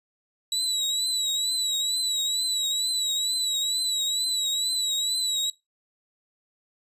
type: tone with vibrato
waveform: 30% pulse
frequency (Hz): 3910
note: B7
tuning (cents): -18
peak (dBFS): -21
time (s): 0.52-5.5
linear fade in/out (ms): 2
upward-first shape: triangle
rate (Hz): 2.2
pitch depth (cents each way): 71
effects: noise-tail reverb RT60 0.2 s tail -20 dB re dry + resampled to 32000 Hz